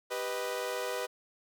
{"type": "chord", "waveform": "sawtooth", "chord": "G augmented", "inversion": "none", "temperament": "equal", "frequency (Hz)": [392, 493.9, 622.3], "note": ["G4", "B4", "D#5"], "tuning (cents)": [0, 0, 0], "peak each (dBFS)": [-36, -31, -35], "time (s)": [0.1, 1.07], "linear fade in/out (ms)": 20, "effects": []}